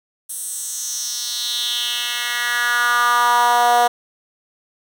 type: tone with high-pass filter sweep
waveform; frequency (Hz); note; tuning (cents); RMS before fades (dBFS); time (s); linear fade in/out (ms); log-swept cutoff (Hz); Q
10% pulse; 240.8; B3; -44; -19; 0.29-3.88; 10; 9800 to 650; 3.3
effects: none